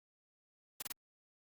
white noise bursts, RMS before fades -41 dBFS, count 3, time 0.8-0.923 s, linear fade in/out 5 ms, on 23 ms, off 27 ms, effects Opus 48 kbps

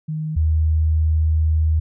sine tone pair in turn, 155.56 / 78.77 Hz, D#3 / D#2, 0 / +22 cents, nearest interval octave, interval 1178 cents, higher first, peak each -22 / -14 dBFS, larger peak second, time 0.08-0.36 / 0.36-1.8 s, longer second, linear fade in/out 10 ms, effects none

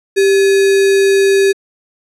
sine tone with sample-and-hold, 392 Hz, G4, in tune, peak -7 dBFS, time 0.16-1.53 s, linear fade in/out 20 ms, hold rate 2100 Hz, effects low-pass 10000 Hz 12 dB/octave

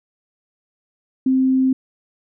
sine tone, 261.6 Hz, C4, in tune, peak -13 dBFS, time 1.26-1.73 s, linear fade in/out 5 ms, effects none

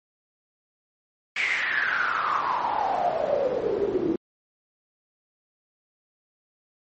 pink noise with band-pass filter sweep, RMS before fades -25 dBFS, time 1.36-4.16 s, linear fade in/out 5 ms, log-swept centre 2300 to 320 Hz, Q 9, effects MP3 32 kbps

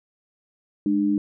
sine tone pair together, 206.8 / 300.6 Hz, G#3 / D4, -7 / +40 cents, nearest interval tritone, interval 647 cents, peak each -23 / -20 dBFS, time 0.86-1.18 s, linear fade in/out 2 ms, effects none

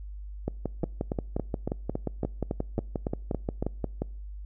two click trains, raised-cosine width 2 ms, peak -15 / -15 dBFS, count 21 / 11, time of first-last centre 0.48-4.02 / 0.84-3.626 s, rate 5.65 / 3.59 Hz, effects noise-tail reverb RT60 0.6 s tail -26 dB re dry + added 50 Hz sine -37 dBFS peak until 4.45 s

